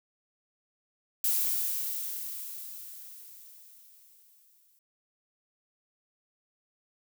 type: noise with exponential decay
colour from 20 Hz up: violet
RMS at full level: -26 dBFS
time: 1.24-4.79 s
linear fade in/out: 2 ms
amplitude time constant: 770 ms
effects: none